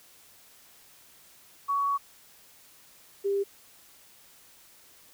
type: tone pair in turn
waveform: sine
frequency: 1123 / 398 Hz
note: C#6 / G4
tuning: +22 / +26 cents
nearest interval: octave + tritone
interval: 1796 cents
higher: first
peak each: -24 dBFS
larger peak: neither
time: 1.68-1.98 / 3.24-3.44 s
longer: first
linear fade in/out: 20 ms
effects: white hiss -56 dBFS RMS until 5.13 s